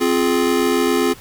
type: chord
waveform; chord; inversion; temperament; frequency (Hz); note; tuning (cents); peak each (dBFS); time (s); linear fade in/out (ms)
square; F minor; second; just; 261.9 / 349.2 / 419.1; C4 / F4 / Ab4; +2 / 0 / +16; -20; 0-1.14; 20
effects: pink hiss -42 dBFS RMS until 1.2 s